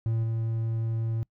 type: tone with level steps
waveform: triangle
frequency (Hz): 113.2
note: A2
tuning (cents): +50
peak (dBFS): -22 / -24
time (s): 0.06-1.23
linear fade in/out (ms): 0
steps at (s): 0.23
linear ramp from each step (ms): 10
effects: noise-tail reverb RT60 0.1 s tail -26 dB re dry